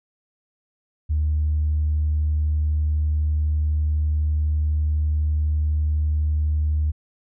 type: tone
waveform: sine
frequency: 76 Hz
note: D#2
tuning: 40 cents flat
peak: -17 dBFS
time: 1.09-6.92 s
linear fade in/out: 20 ms
effects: tanh soft clip ceiling -14 dBFS